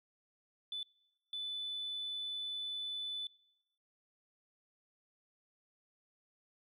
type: tone bursts at uneven times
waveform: sine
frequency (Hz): 3495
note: A7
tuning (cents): -12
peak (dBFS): -37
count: 2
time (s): 0.72-0.83 / 1.33-3.27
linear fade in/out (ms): 2
effects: noise-tail reverb RT60 1.0 s tail -24 dB re dry + tanh soft clip ceiling -33 dBFS